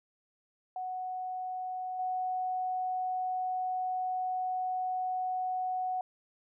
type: tone with level steps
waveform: sine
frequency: 740 Hz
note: F#5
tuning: in tune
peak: -34 / -30 dBFS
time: 0.76-6.01 s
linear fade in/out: 2 ms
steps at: 1.99 s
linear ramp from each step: 5 ms
effects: none